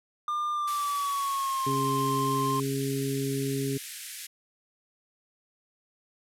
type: tone with pitch glide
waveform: triangle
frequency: 1200 to 1050.7 Hz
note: D6 to C6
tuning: +37 to +7 cents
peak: -25 dBFS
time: 0.28-2.6 s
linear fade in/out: 2 ms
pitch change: -230 cents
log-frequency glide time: 0.53-1.75 s
type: band-pass noise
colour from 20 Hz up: white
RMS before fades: -41 dBFS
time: 0.67-4.27 s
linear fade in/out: 10 ms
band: 1600 to 13000 Hz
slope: 48 dB/octave
type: harmonic tone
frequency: 136.6 Hz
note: C#3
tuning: 25 cents flat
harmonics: 1 / 2 / 3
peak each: -31 / -31 / -32 dBFS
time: 1.66-3.78 s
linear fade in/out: 10 ms
effects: none